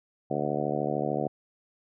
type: harmonic tone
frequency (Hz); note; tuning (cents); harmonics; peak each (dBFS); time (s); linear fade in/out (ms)
73.42; D2; 0; 2 / 3 / 4 / 5 / 6 / 7 / 8 / 9 / 10; -35 / -35 / -35 / -35 / -35 / -35 / -35 / -35 / -35; 0.3-1.28; 10
effects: none